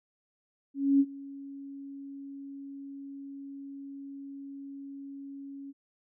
sine tone with ADSR envelope, 277.2 Hz, C#4, in tune, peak -18 dBFS, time 0.74-5.73 s, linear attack 260 ms, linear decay 50 ms, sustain -22 dB, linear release 32 ms, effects none

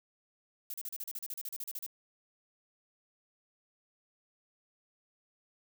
violet noise bursts, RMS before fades -40 dBFS, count 16, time 0.7-1.864 s, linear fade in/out 2 ms, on 39 ms, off 36 ms, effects none

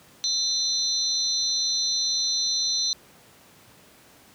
sine tone cluster, 3642 / 4089 / 5920 Hz, A#7 / C8 / F#8, -41 / -41 / 0 cents, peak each -31 / -24 / -28 dBFS, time 0.24-2.93 s, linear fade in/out 0 ms, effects pink hiss -53 dBFS RMS until 4.34 s + high-pass 100 Hz 12 dB/octave

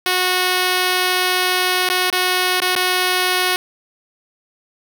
5% pulse tone with dropouts, 366.1 Hz, F#4, 18 cents flat, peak -4 dBFS, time 0.06-3.56 s, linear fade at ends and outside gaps 1 ms, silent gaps 1.889-1.899 / 2.101-2.127 / 2.602-2.619 / 2.752-2.762 s, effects none

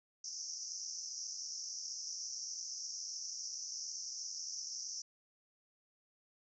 pink band-pass noise, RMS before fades -44 dBFS, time 0.24-5.02 s, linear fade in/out 5 ms, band 5300 to 6200 Hz, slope 96 dB/octave, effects none

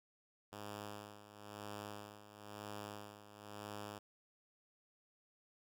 5% pulse tone with tremolo, 103.83 Hz, G#2, in tune, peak -34 dBFS, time 0.52-3.99 s, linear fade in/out 10 ms, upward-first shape sine, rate 1 Hz, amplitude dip 75%, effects none

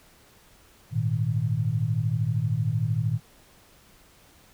sine chord, Ab suspended second, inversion none, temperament just, 103.83 / 116.8 / 155.74 Hz, Ab2 / Bb2 / Eb3, 0 / +4 / +2 cents, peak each -29 / -25 / -28 dBFS, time 0.91-3.2 s, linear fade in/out 50 ms, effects pink hiss -56 dBFS RMS until 4.53 s

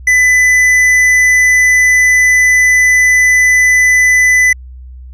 sine tone with tanh clipping, 2000 Hz, B6, 21 cents sharp, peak -7 dBFS, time 0.07-4.53 s, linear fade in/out 5 ms, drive 10 dB, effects added 63 Hz sine -28 dBFS peak until 5.13 s

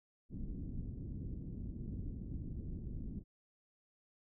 pink low-pass noise, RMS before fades -43 dBFS, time 0.29-3.24 s, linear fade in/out 50 ms, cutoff 280 Hz, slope 24 dB/octave, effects none

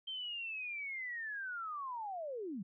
sine linear sweep, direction down, 3147 to 170 Hz, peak -39 dBFS, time 0.07-2.63 s, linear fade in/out 10 ms, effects none

